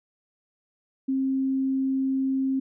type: tone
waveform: sine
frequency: 266.5 Hz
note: C4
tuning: 32 cents sharp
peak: -22 dBFS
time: 1.08-2.6 s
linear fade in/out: 10 ms
effects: none